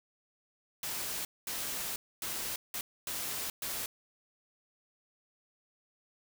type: noise bursts at uneven times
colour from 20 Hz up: white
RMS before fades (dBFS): -37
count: 6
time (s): 0.83-1.25 / 1.47-1.96 / 2.22-2.56 / 2.74-2.81 / 3.07-3.5 / 3.62-3.86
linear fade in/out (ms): 2
effects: none